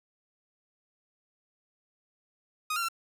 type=tone with pitch steps; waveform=sawtooth; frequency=1246 / 1380 / 1354 Hz; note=D#6 / F6 / E6; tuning=+2 / -21 / +46 cents; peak=-25 dBFS; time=2.7-2.886 s; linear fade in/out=5 ms; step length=62 ms; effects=none